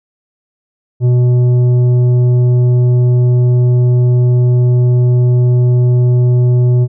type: tone with tanh clipping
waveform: sine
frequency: 123.47 Hz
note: B2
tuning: in tune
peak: -8 dBFS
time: 1-6.88 s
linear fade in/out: 50 ms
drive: 8 dB
effects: none